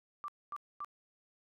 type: tone bursts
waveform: sine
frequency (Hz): 1174.7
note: D6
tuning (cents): 0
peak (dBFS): -38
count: 3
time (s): 0.24-0.846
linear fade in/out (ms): 0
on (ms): 42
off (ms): 240
effects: none